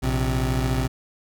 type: tone pair together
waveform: 25% pulse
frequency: 57.91 / 129.9 Hz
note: A#1 / C3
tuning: -11 / -12 cents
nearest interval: octave + major second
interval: 1399 cents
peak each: -20 dBFS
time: 0.02-0.88 s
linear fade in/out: 20 ms
effects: none